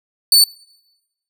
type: tone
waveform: sawtooth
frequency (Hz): 4491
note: C#8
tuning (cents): +22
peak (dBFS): -5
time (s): 0.32-0.44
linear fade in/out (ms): 2
effects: noise-tail reverb RT60 1.0 s tail -26 dB re dry